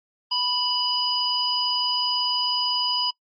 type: harmonic tone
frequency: 987.8 Hz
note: B5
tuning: in tune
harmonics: 1 / 3 / 5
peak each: -28 / -26 / -23 dBFS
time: 0.31-3.11 s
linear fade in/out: 10 ms
effects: noise-tail reverb RT60 0.1 s tail -23 dB re dry + MP3 32 kbps